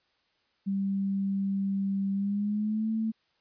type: tone with pitch glide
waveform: sine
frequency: 196 to 221.3 Hz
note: G3 to A3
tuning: 0 to +10 cents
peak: -26 dBFS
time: 0.66-3.12 s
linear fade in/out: 20 ms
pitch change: +210 cents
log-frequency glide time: 2.13-2.91 s
effects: white hiss -71 dBFS RMS until 3.4 s + resampled to 11025 Hz